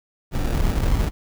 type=noise with sample-and-hold; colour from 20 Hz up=brown; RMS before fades=-20 dBFS; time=0.31-1.11 s; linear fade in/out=50 ms; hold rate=1050 Hz; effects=none